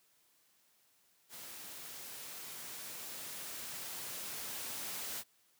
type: noise with level ramp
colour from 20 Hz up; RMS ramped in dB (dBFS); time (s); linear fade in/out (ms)
white; -49 to -41; 1.29-5.24; 50
effects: white hiss -71 dBFS RMS until 5.59 s + high-pass 100 Hz 12 dB/octave